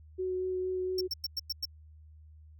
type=tone with vibrato; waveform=sine; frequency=370 Hz; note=F#4; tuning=in tune; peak=-30 dBFS; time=0.18-1.08 s; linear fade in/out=20 ms; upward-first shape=sine; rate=4.3 Hz; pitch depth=9 cents each way
type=tone bursts; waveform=square; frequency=5450 Hz; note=F8; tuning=43 cents flat; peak=-31 dBFS; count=6; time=0.98-1.654 s; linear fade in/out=5 ms; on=29 ms; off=100 ms
effects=added 77 Hz sine -51 dBFS peak until 2.59 s